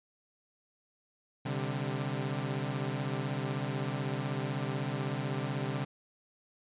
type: chord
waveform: sawtooth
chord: C suspended second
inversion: none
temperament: equal with one note detuned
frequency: 130.81 / 146.83 / 197.82 Hz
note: C3 / D3 / G3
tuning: 0 / 0 / +16 cents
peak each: -31 / -32 / -36 dBFS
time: 1.45-5.85 s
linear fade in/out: 10 ms
effects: resampled to 8000 Hz